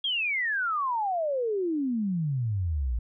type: exponential sweep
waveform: sine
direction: down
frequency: 3322 to 55 Hz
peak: -25 dBFS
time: 0.04-2.99 s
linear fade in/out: 5 ms
effects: none